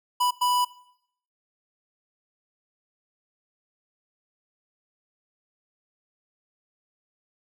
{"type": "tone bursts at uneven times", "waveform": "square", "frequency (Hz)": 987.8, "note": "B5", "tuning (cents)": 0, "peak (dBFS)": -21, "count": 2, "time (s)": [[0.2, 0.31], [0.41, 0.65]], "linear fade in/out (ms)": 10, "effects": ["noise-tail reverb RT60 0.7 s tail -19 dB re dry"]}